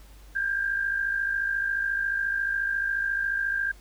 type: tone pair together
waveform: sine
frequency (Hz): 1590 / 1644.2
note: G6 / G#6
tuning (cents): +24 / -18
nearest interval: minor second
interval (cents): 58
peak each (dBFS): -25 / -32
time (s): 0.35-3.72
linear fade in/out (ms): 10
effects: added 50 Hz sine -47 dBFS peak until 3.8 s + pink hiss -56 dBFS RMS until 3.8 s